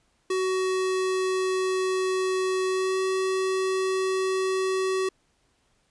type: tone with pitch glide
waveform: square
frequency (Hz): 374.7 to 378.2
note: F#4 to F#4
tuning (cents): +22 to +38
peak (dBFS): -24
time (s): 0.3-5.09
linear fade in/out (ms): 5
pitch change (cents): +16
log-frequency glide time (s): 2.67-3
effects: pink hiss -68 dBFS RMS until 5.9 s + resampled to 22050 Hz